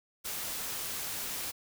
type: noise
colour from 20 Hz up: white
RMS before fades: -37 dBFS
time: 0.24-1.52 s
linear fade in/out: 20 ms
effects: none